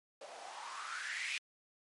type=noise with band-pass filter sweep; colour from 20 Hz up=blue; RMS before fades=-43 dBFS; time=0.21-1.38 s; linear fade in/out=2 ms; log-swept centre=550 to 2500 Hz; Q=6; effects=low-pass 9000 Hz 12 dB/octave + MP3 48 kbps